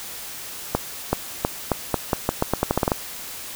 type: accelerating click train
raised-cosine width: 1 ms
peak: -4 dBFS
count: 15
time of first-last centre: 0.75-2.918 s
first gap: 380 ms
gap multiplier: 0.84
effects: white hiss -35 dBFS RMS until 3.55 s